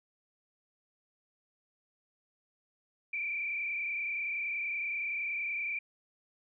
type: tone with frequency modulation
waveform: sine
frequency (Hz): 2349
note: D7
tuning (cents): 0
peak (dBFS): -32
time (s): 3.13-5.79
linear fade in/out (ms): 5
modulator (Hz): 30.6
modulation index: 2.2
effects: none